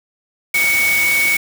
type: tone in noise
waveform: sine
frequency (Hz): 2232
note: C#7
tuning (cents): +11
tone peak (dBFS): -13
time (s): 0.54-1.37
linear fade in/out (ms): 5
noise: white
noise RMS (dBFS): -22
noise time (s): 0.54-1.37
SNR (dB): +6
effects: none